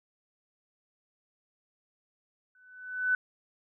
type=tone with exponential growth; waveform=sine; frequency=1500 Hz; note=F#6; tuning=23 cents sharp; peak=-21 dBFS; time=2.55-3.15 s; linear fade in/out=2 ms; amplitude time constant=130 ms; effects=none